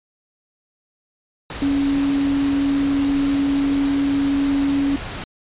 sine tone in noise, 279.3 Hz, C#4, 13 cents sharp, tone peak -16 dBFS, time 1.62-4.96 s, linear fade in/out 2 ms, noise pink, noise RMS -30 dBFS, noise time 1.5-5.24 s, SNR +11 dB, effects resampled to 8000 Hz

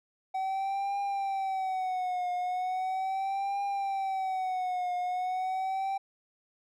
triangle tone with vibrato, 758 Hz, F#5, 42 cents sharp, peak -27 dBFS, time 0.34-5.98 s, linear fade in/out 10 ms, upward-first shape triangle, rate 0.38 Hz, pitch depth 100 cents each way, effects none

